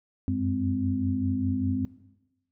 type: tone cluster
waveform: sine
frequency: 90.8 / 95.8 / 206.3 / 259.3 Hz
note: F#2 / G2 / G#3 / C4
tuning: -32 / -39 / -11 / -15 cents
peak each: -34 / -30 / -33 / -27 dBFS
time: 0.28-1.85 s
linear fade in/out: 0 ms
effects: noise-tail reverb RT60 1.0 s tail -18 dB re dry